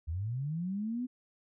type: linear sweep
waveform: sine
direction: up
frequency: 73.5 to 256.2 Hz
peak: -32 dBFS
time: 0.07-1.07 s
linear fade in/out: 20 ms
effects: none

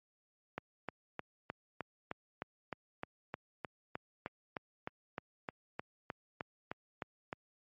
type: click train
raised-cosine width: 0.5 ms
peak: -23 dBFS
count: 23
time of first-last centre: 0.58-7.328 s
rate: 3.26 Hz
effects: high-pass 100 Hz 12 dB/octave + MP3 32 kbps

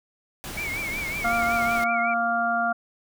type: noise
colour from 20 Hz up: pink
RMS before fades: -35 dBFS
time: 0.44-1.84 s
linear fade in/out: 0 ms
type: tone with vibrato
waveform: sine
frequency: 2243 Hz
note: C#7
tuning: 20 cents sharp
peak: -28 dBFS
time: 0.57-2.14 s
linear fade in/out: 5 ms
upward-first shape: triangle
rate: 5.4 Hz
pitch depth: 110 cents each way
type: harmonic tone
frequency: 233.1 Hz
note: A#3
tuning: in tune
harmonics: 1 / 3 / 5 / 6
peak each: -32 / -24 / -32 / -25 dBFS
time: 1.24-2.73 s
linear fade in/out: 10 ms
effects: none

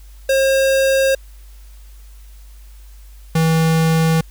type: tone pair in turn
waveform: square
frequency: 537 / 161.83 Hz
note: C5 / E3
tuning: +45 / -32 cents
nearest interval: octave + major sixth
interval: 2077 cents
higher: first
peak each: -13 dBFS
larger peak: neither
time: 0.29-1.15 / 3.35-4.21 s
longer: neither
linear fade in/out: 5 ms
effects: added 50 Hz sine -37 dBFS peak until 4.3 s + white hiss -52 dBFS RMS until 4.3 s

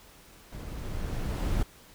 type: noise with level ramp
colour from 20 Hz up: brown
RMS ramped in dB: -39 to -27 dBFS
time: 0.52-1.63 s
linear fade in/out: 5 ms
effects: pink hiss -54 dBFS RMS until 1.94 s

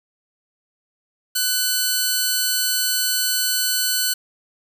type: tone pair together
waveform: 10% pulse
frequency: 1500 / 4240 Hz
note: F#6 / C8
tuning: +23 / +22 cents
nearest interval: octave + tritone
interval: 1799 cents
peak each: -14 dBFS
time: 1.35-4.14 s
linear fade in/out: 10 ms
effects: 8-bit

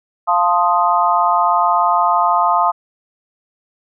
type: chord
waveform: sine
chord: F dominant seventh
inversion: none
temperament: equal with one note detuned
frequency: 696.4 / 880 / 1046.5 / 1244.5 Hz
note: F5 / A5 / C6 / Eb6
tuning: -5 / 0 / 0 / 0 cents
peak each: -17 dBFS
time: 0.27-2.72 s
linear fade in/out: 20 ms
effects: none

